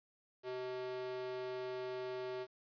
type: tone with high-pass filter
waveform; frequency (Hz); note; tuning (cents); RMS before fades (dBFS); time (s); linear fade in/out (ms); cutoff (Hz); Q
square; 127; B2; +49; -42; 0.43-2.47; 50; 450; 6.1
effects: resampled to 11025 Hz + 11-bit